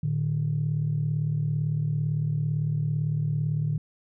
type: tone pair together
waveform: sine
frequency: 113 / 150.84 Hz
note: A2 / D3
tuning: +47 / +47 cents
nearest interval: perfect fourth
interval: 500 cents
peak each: -28 / -24 dBFS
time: 0.03-3.78 s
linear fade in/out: 5 ms
effects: tanh soft clip ceiling -17 dBFS